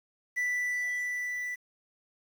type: tone with level ramp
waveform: triangle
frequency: 1975.5 Hz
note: B6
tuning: in tune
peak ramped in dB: -25 to -31 dBFS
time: 0.36-1.56 s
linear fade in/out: 20 ms
effects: 9-bit

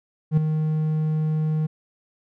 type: tone with ADSR envelope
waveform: triangle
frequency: 155.56 Hz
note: D#3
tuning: in tune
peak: -10 dBFS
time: 0.31-1.67 s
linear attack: 63 ms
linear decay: 5 ms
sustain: -8 dB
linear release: 13 ms
effects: none

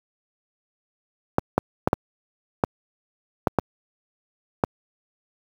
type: clicks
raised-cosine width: 1 ms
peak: -3 dBFS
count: 8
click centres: 1.384 / 1.58 / 1.875 / 1.931 / 2.638 / 3.472 / 3.587 / 4.638 s
effects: high-pass 80 Hz 12 dB/octave + 7-bit

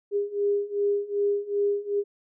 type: beating tone pair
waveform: sine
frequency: 404.9 / 407.5 Hz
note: G#4 / G#4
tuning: -44 / -33 cents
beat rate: 2.6 Hz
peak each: -27 / -25 dBFS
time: 0.11-2.04 s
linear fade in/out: 50 ms
effects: none

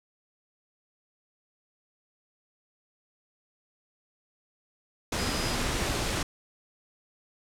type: tone in noise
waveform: sine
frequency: 4978 Hz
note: D#8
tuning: in tune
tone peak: -38 dBFS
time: 5.18-5.55 s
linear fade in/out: 5 ms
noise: pink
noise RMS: -29 dBFS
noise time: 5.12-6.23 s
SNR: -12 dB
effects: low-pass 9000 Hz 12 dB/octave

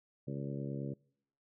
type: harmonic tone with a mistuned harmonic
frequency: 69.3 Hz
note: C#2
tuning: in tune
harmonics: 2 / 3 / 4 / 5 / 6 / 7 / 8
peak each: -39 / -43 / -45 / -47 / -49 / -50 / -51 dBFS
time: 0.27-0.94 s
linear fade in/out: 10 ms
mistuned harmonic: 8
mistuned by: +40 cents
effects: noise-tail reverb RT60 0.7 s tail -26 dB re dry

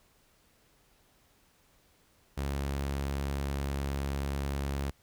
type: tone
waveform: sawtooth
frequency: 69.5 Hz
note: C#2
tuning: 5 cents sharp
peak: -27 dBFS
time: 2.37-4.91 s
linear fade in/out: 10 ms
effects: pink hiss -66 dBFS RMS until 5.02 s

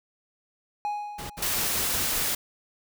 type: tone with exponential decay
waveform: triangle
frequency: 830.6 Hz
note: G#5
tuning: in tune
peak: -23 dBFS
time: 0.85-1.87 s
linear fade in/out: 0 ms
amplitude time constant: 220 ms
type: noise bursts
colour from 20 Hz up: pink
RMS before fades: -37 dBFS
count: 6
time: 1.18-2.24 s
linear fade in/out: 10 ms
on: 120 ms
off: 68 ms
type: noise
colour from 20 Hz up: white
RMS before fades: -27 dBFS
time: 1.42-2.35 s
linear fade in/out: 5 ms
effects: none

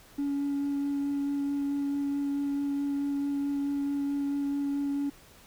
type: tone with vibrato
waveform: triangle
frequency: 282.3 Hz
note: C#4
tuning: 32 cents sharp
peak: -24 dBFS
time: 0.18-5.1 s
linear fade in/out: 10 ms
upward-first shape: sine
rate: 4.6 Hz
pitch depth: 9 cents each way
effects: tanh soft clip ceiling -23 dBFS + pink hiss -55 dBFS RMS until 5.46 s

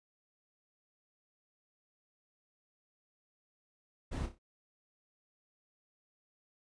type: noise with echo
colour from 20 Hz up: brown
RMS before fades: -37 dBFS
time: 4.11-4.27 s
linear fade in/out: 20 ms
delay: 30 ms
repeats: 4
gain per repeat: -8 dB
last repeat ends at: 4.39 s
effects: resampled to 22050 Hz

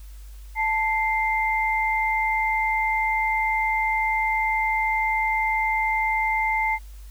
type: tone pair together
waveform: sine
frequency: 880 / 2093 Hz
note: A5 / C7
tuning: 0 / 0 cents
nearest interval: octave + minor third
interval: 1500 cents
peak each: -23 dBFS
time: 0.55-6.79 s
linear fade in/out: 50 ms
effects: added 50 Hz sine -38 dBFS peak until 7.1 s + white hiss -55 dBFS RMS until 7.1 s

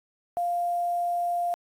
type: tone with quantisation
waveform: sine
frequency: 698.5 Hz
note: F5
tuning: in tune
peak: -24 dBFS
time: 0.37-1.54 s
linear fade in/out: 0 ms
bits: 8
effects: AAC 64 kbps

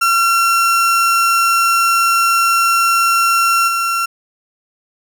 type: tone with level steps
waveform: 35% pulse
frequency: 1363 Hz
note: F6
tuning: 43 cents flat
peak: -9 / -13 dBFS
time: 0.01-4.06 s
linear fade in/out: 10 ms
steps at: 3.67 s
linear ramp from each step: 20 ms
effects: none

